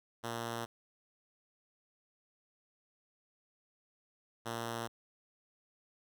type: tone pair in turn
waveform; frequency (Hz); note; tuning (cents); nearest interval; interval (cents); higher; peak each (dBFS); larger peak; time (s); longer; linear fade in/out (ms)
5% pulse; 116.54 / 116.12; A#2 / A#2; 0 / -6; unison; 6; first; -26; neither; 0.23-0.66 / 4.45-4.88; neither; 20
effects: none